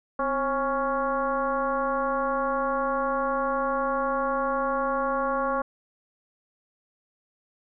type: tone with frequency modulation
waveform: sine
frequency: 826 Hz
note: G#5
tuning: 10 cents flat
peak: -23 dBFS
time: 0.19-5.62 s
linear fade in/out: 5 ms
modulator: 284 Hz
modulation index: 1.8
effects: none